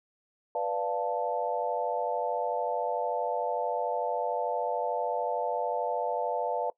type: chord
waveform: sine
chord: B half-diminished seventh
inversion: none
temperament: equal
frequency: 493.9 / 587.3 / 698.5 / 880 Hz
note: B4 / D5 / F5 / A5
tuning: 0 / 0 / 0 / 0 cents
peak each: -33 dBFS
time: 0.55-6.7 s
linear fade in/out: 2 ms
effects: noise-tail reverb RT60 0.1 s tail -20 dB re dry